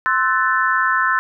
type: chord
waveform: sine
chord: F# half-diminished seventh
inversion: second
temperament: equal with one note detuned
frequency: 1046.5 / 1318.5 / 1500.6 / 1760 Hz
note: C6 / E6 / F#6 / A6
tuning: 0 / 0 / +24 / 0 cents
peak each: -20 dBFS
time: 0.06-1.19 s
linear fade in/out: 0 ms
effects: none